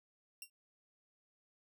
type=tone with exponential decay; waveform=10% pulse; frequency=2754 Hz; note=F7; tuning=25 cents flat; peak=-33 dBFS; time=0.42-0.5 s; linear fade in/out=2 ms; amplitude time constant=17 ms; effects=none